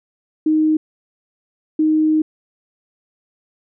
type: tone bursts at uneven times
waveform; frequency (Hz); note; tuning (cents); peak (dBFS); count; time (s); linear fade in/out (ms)
sine; 311.1; D#4; 0; -12; 2; 0.46-0.77 / 1.79-2.22; 5
effects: none